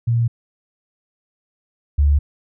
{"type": "tone pair in turn", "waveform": "sine", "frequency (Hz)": [117.2, 72.09], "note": ["A#2", "D2"], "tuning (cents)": [10, -32], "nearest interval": "minor sixth", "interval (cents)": 842, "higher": "first", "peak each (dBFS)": [-14, -11], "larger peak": "second", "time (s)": [[0.07, 0.28], [1.98, 2.19]], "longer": "neither", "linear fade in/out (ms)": 10, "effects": []}